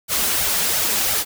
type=noise with flanger; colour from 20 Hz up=white; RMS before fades=-20 dBFS; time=0.08-1.25 s; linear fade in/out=50 ms; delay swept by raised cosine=1.3 to 5.1 ms; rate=2.9 Hz; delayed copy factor=+0.7; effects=none